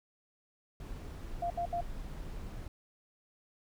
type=noise; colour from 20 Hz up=brown; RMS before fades=-42 dBFS; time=0.8-2.68 s; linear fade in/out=2 ms
type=tone bursts; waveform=sine; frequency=694 Hz; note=F5; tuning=11 cents flat; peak=-31 dBFS; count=3; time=1.42-1.809 s; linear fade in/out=5 ms; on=83 ms; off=70 ms
effects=none